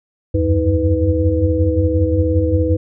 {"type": "tone cluster", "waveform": "sine", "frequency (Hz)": [77.4, 89.2, 94.6, 317.7, 496.4], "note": ["D#2", "F2", "F#2", "D#4", "B4"], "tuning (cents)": [-9, 37, 39, 36, 9], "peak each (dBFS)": -19, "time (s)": [0.34, 2.77], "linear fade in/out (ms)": 10, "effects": []}